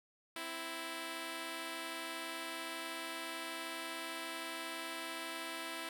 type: tone pair together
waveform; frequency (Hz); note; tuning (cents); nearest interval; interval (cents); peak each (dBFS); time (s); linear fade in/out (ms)
5% pulse; 260.8 / 330; C4 / E4; -5 / +2; major third; 407; -37 / -30; 0.36-5.89; 2
effects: none